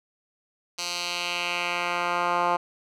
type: tone with band-pass filter sweep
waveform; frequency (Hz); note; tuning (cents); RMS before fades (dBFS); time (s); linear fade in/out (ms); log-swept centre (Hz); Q
10% pulse; 175.1; F3; +5; -27; 0.78-2.57; 10; 5000 to 1000; 1.6
effects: none